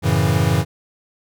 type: chord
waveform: square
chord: F# minor seventh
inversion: none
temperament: equal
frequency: 92.5 / 110 / 138.59 / 164.81 Hz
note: F#2 / A2 / C#3 / E3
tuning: 0 / 0 / 0 / 0 cents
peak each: -21 dBFS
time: 0.02-0.65 s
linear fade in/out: 50 ms
effects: none